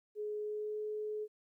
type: tone with pitch glide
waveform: sine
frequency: 421.2 to 425.6 Hz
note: G#4 to G#4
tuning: +24 to +42 cents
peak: -36 dBFS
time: 0.15-1.28 s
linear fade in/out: 50 ms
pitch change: +18 cents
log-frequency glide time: 0.39-0.8 s
effects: 13-bit